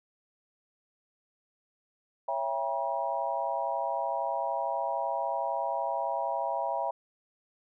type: chord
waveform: sine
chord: C# diminished seventh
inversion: none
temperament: just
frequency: 554.4 / 665.2 / 798.3 / 957.9 Hz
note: C#5 / E5 / G5 / Bb5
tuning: 0 / +16 / +31 / +47 cents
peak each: -36 / -33 / -34 / -33 dBFS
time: 2.28-6.91 s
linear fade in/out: 5 ms
effects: none